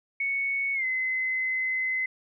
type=tone with pitch glide; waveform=sine; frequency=2217 to 2045 Hz; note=C#7 to C7; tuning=0 to -40 cents; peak=-25 dBFS; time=0.2-2.06 s; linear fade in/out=5 ms; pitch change=-140 cents; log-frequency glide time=0.74-0.85 s; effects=none